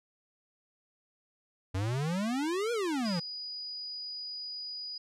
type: exponential two-way sweep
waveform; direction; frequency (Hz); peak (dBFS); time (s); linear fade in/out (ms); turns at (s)
square; up then down; 90.2 to 487.8 to 161.5; -30; 1.74-3.2; 10; 2.72
type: tone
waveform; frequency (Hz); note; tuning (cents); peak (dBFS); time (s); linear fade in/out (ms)
sine; 4926; D#8; -18; -37; 3.05-4.98; 5
effects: low-pass 9000 Hz 12 dB/octave